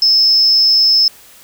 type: tone with amplitude modulation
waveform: sine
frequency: 5210 Hz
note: E8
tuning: 21 cents flat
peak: -4 dBFS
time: 0.02-1.08 s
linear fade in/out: 2 ms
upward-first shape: sine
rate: 248 Hz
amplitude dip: 55%
effects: tanh soft clip ceiling -2 dBFS + white hiss -42 dBFS RMS until 1.43 s